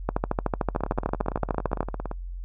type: two click trains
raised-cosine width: 1 ms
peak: -9 / -17 dBFS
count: 24 / 25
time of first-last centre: 0.09-1.806 / 0.75-2.114 s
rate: 13.4 / 17.6 Hz
effects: noise-tail reverb RT60 0.1 s tail -24 dB re dry + added 44 Hz sine -32 dBFS peak until 2.44 s